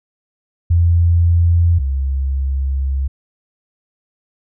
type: tone pair in turn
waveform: sine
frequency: 85.2 / 67.62 Hz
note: F2 / C#2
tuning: -42 / -42 cents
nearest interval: major third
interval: 400 cents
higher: first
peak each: -9 / -15 dBFS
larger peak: first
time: 0.7-1.79 / 1.79-3.08 s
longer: second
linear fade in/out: 10 ms
effects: none